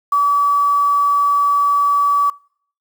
sine tone with quantisation, 1146 Hz, D6, 43 cents flat, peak -11 dBFS, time 0.12-2.3 s, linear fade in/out 5 ms, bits 6, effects noise-tail reverb RT60 0.6 s tail -26 dB re dry

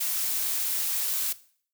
blue noise, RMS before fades -28 dBFS, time 0-1.33 s, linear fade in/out 10 ms, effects noise-tail reverb RT60 0.5 s tail -17 dB re dry

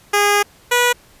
10% pulse tone pair in turn, 409.6 / 487.1 Hz, G#4 / B4, -24 / -24 cents, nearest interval minor third, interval 300 cents, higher second, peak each -4 dBFS, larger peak neither, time 0.13-0.43 / 0.71-0.93 s, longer first, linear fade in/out 10 ms, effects pink hiss -49 dBFS RMS until 1.2 s + resampled to 32000 Hz

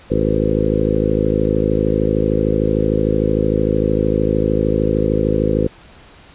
harmonic tone with a mistuned harmonic, 53.2 Hz, G#1, 42 cents sharp, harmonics 1 / 2 / 3 / 4 / 5 / 6 / 7 / 8 / 9 / 10, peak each -23 / -23 / -23 / -23 / -23 / -23 / -23 / -23 / -23 / -23 dBFS, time 0.1-5.68 s, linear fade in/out 10 ms, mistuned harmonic 10, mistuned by -66 cents, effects pink hiss -44 dBFS RMS until 6.34 s + resampled to 8000 Hz

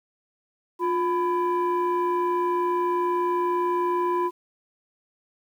sine tone pair together, 354.1 / 1000 Hz, F4 / B5, +24 / +21 cents, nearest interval octave + tritone, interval 1797 cents, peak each -22 dBFS, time 0.79-4.31 s, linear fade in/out 50 ms, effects tanh soft clip ceiling -18 dBFS + 9-bit

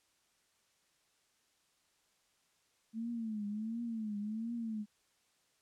sine tone with vibrato, 220 Hz, A3, in tune, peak -36 dBFS, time 2.93-4.86 s, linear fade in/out 50 ms, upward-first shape triangle, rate 1.4 Hz, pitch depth 140 cents each way, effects white hiss -74 dBFS RMS until 5.61 s + low-pass 9000 Hz 12 dB/octave

